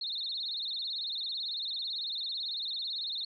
sine tone with vibrato, 3949 Hz, B7, 1 cent flat, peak -33 dBFS, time 0.01-3.25 s, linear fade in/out 5 ms, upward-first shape sine, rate 18 Hz, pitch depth 170 cents each way, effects none

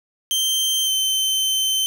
sawtooth tone with pitch glide, 3136 to 3089 Hz, G7 to G7, 0 to -26 cents, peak -15 dBFS, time 0.31-1.86 s, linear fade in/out 0 ms, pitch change -26 cents, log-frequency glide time 0.84-0.9 s, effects none

